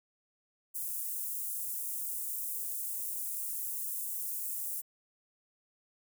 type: high-pass noise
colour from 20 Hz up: white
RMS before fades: -37 dBFS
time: 0.74-4.82 s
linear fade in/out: 20 ms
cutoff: 8600 Hz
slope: 24 dB/octave
effects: none